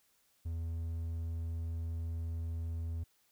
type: tone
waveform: triangle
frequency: 82.6 Hz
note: E2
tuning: 4 cents sharp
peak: -33 dBFS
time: 0.45-3.04 s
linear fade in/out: 10 ms
effects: white hiss -72 dBFS RMS until 3.31 s